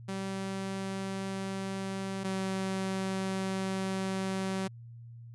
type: tone pair in turn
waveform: sawtooth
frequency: 193 / 190.89 Hz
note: G3 / G3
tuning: -27 / -46 cents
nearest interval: unison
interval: 19 cents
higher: first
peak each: -30 / -27 dBFS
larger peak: second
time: 0.08-2.24 / 2.24-4.68 s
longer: second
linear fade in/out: 10 ms
effects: added 117 Hz sine -45 dBFS peak until 5.34 s + resampled to 24000 Hz